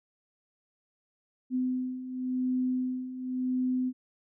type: beating tone pair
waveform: sine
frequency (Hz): 253.9 / 254.82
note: B3 / C4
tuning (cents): +48 / -46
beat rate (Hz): 0.92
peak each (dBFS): -34 / -29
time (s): 1.5-3.93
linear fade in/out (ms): 50
effects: none